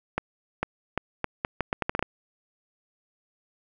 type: accelerating click train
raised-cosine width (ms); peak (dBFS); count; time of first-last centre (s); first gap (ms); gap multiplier
0.5; -10; 12; 0.18-2.026; 450; 0.77
effects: none